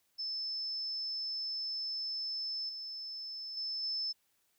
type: tone with level steps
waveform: sine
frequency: 5260 Hz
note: E8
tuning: 5 cents flat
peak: -35 / -40 / -35 / -33 dBFS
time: 0.18-4.13 s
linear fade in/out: 20 ms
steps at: 2.69 / 3.57 / 3.83 s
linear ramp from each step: 2 ms
effects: white hiss -75 dBFS RMS until 4.58 s